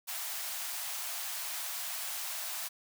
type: high-pass noise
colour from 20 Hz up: white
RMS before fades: -38 dBFS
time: 0.07-2.69 s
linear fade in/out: 20 ms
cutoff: 610 Hz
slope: 96 dB/octave
effects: none